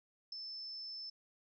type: tone with ADSR envelope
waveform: sine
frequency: 5274 Hz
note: E8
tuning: in tune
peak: -38 dBFS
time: 0.32-1.1 s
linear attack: 5 ms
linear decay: 6 ms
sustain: -5 dB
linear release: 6 ms
effects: none